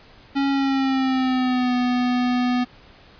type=tone with pitch glide; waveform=square; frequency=276.3 to 247.6 Hz; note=C#4 to B3; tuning=-6 to +5 cents; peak=-19 dBFS; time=0.35-2.65 s; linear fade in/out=20 ms; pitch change=-189 cents; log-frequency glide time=0.5-1.75 s; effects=pink hiss -49 dBFS RMS until 3.19 s + resampled to 11025 Hz